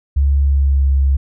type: tone with pitch glide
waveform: sine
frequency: 69.8 to 68.25 Hz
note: C#2 to C#2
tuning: +13 to -26 cents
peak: -10 dBFS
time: 0.16-1.17 s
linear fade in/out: 10 ms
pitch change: -39 cents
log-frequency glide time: 0.44-0.9 s
effects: none